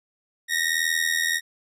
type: ring-modulated tone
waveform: sawtooth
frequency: 1871 Hz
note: A#6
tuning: 6 cents sharp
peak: -15 dBFS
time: 0.48-1.41 s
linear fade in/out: 50 ms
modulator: 40.7 Hz
effects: resampled to 32000 Hz